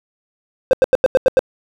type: tone bursts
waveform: triangle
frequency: 520 Hz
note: C5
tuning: 11 cents flat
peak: -5 dBFS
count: 7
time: 0.71-1.392 s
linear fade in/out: 0 ms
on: 22 ms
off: 88 ms
effects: none